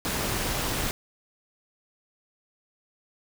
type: noise with amplitude modulation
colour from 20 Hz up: pink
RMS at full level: -26 dBFS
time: 0.05-0.91 s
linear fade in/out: 0 ms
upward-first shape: sine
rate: 215 Hz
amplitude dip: 55%
effects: none

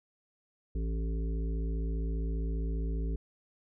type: harmonic tone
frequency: 55 Hz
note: A1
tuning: in tune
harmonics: 1 / 3 / 5 / 7 / 8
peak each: -30 / -40 / -44 / -47 / -48 dBFS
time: 0.75-3.16 s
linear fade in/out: 5 ms
effects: none

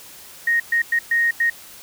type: tone bursts at uneven times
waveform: sine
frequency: 1864.7 Hz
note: A#6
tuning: in tune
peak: -15 dBFS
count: 5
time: 0.47-0.6 / 0.72-0.82 / 0.92-0.99 / 1.11-1.31 / 1.4-1.5 s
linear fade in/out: 5 ms
effects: white hiss -42 dBFS RMS until 1.82 s

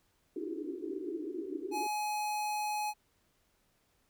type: band-pass noise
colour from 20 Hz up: pink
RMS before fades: -39 dBFS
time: 0.36-1.87 s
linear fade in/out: 5 ms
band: 290 to 410 Hz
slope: 96 dB/octave
type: tone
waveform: square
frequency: 842 Hz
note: G#5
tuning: 24 cents sharp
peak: -33 dBFS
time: 1.71-2.94 s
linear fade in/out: 50 ms
effects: pink hiss -73 dBFS RMS until 4.09 s

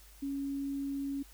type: tone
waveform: sine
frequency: 277.8 Hz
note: C#4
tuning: 4 cents sharp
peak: -33 dBFS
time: 0.22-1.23 s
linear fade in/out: 10 ms
effects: added 50 Hz sine -55 dBFS peak until 1.33 s + white hiss -59 dBFS RMS until 1.33 s

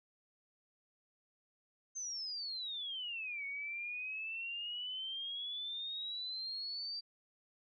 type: exponential two-way sweep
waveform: sine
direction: down then up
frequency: 6320 to 2217 to 4695 Hz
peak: -39 dBFS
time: 1.95-7.01 s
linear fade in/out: 20 ms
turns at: 3.45 s
effects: none

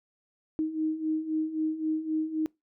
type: beating tone pair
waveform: sine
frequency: 311.1 / 314.9 Hz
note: D#4 / D#4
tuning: 0 / +21 cents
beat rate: 3.8 Hz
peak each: -33 / -28 dBFS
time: 0.59-2.46 s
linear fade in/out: 0 ms
effects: noise-tail reverb RT60 0.2 s tail -25 dB re dry

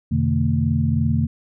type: tone cluster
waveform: sine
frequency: 87.8 / 127.6 / 150.7 / 226 Hz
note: F2 / C3 / D3 / A3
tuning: +10 / -43 / +45 / +47 cents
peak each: -22 dBFS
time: 0.11-1.27 s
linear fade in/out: 10 ms
effects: none

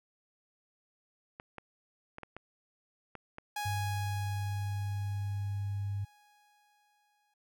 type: clicks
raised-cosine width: 0.5 ms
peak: -28 dBFS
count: 7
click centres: 1.399 / 1.583 / 2.184 / 2.233 / 2.366 / 3.153 / 3.384 s
type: tone with exponential decay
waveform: sawtooth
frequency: 830.6 Hz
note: G#5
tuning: in tune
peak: -30 dBFS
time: 3.56-7.34 s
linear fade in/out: 5 ms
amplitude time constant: 820 ms
type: tone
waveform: sine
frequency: 100 Hz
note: G2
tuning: 35 cents sharp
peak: -32 dBFS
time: 3.65-6.05 s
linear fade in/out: 10 ms
effects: none

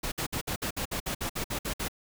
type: noise bursts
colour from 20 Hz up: pink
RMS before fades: -32 dBFS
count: 13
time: 0.03-1.884 s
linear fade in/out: 10 ms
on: 90 ms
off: 57 ms
effects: none

